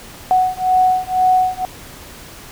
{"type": "beating tone pair", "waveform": "sine", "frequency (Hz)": [740, 742], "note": ["F#5", "F#5"], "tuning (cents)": [0, 5], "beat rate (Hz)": 2, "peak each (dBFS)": -15, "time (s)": [0.31, 1.65], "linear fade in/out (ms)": 0, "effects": ["pink hiss -37 dBFS RMS until 2.51 s"]}